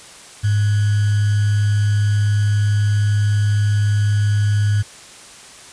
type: tone with sample-and-hold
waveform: sine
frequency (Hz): 103.83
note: G#2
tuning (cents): 0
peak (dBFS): -13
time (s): 0.43-4.83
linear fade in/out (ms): 20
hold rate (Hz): 1575
effects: white hiss -40 dBFS RMS until 5.72 s + resampled to 22050 Hz